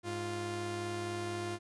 sawtooth tone pair together, 103.28 / 349.2 Hz, G#2 / F4, -9 / 0 cents, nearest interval octave + major sixth, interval 2109 cents, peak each -37 / -33 dBFS, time 0.03-1.59 s, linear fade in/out 50 ms, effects resampled to 24000 Hz

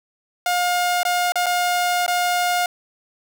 sawtooth tone with dropouts, 712 Hz, F5, 33 cents sharp, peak -14 dBFS, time 0.46-2.66 s, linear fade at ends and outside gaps 2 ms, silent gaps 1.032-1.051 / 1.321-1.356 / 1.46-1.465 / 2.064-2.079 s, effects none

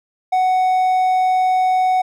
triangle tone, 743 Hz, F#5, 7 cents sharp, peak -11 dBFS, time 0.32-2.02 s, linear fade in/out 10 ms, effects none

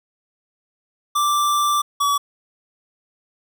square tone pair in turn, 1174.7 / 1139.9 Hz, D6 / C#6, 0 / +48 cents, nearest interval minor second, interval 52 cents, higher first, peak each -17 dBFS, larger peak neither, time 1.15-1.82 / 2-2.18 s, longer first, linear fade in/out 10 ms, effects none

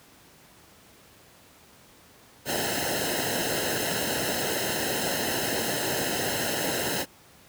pink noise with comb filter, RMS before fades -28 dBFS, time 2.45-7.06 s, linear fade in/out 50 ms, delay 0.86 ms, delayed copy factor -0.85, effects pink hiss -54 dBFS RMS until 7.48 s + high-pass 80 Hz 12 dB/octave

